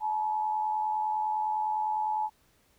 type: tone pair together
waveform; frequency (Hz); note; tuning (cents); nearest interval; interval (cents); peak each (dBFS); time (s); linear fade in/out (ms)
sine; 860 / 949.9; A5 / A#5; -40 / +32; major second; 172; -27 / -36; 0-2.3; 50
effects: pink hiss -66 dBFS RMS until 2.78 s